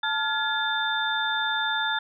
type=tone cluster; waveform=sine; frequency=879 / 1402 / 1698 / 3580 Hz; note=A5 / F6 / G#6 / A7; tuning=-2 / +6 / +38 / +29 cents; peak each=-29 dBFS; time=0.03-1.99 s; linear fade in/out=5 ms; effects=none